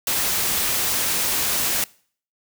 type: noise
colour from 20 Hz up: white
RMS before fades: -22 dBFS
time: 0.07-1.84 s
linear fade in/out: 2 ms
effects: noise-tail reverb RT60 0.5 s tail -23 dB re dry